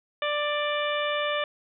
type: harmonic tone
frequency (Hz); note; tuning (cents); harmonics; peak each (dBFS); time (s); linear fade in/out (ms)
590; D5; +8; 1 / 2 / 3 / 4 / 5 / 6; -28 / -31 / -33 / -34 / -35 / -36; 0.22-1.44; 2
effects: none